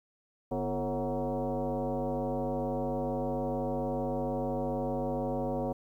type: tone with frequency modulation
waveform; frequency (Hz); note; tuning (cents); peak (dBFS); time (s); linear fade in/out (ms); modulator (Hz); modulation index
sine; 146.83; D3; 0; -29; 0.51-5.73; 10; 198; 3.2
effects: 11-bit